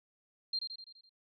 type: tone with echo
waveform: sine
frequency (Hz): 4186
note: C8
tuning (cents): 0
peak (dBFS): -31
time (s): 0.53-0.59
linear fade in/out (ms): 5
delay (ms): 84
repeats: 6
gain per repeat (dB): -5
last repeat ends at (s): 1.094
effects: none